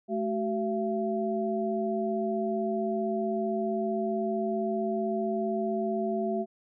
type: tone cluster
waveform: sine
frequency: 216.1 / 379.5 / 677 Hz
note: A3 / F#4 / E5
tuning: -31 / +44 / +46 cents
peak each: -31 dBFS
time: 0.08-6.46 s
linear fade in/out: 50 ms
effects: none